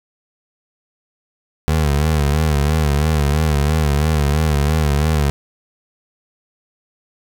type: tone with vibrato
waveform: 25% pulse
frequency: 74.9 Hz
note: D2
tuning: 35 cents sharp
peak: -10 dBFS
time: 1.68-5.3 s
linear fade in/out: 0 ms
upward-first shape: sine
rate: 3 Hz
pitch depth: 100 cents each way
effects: none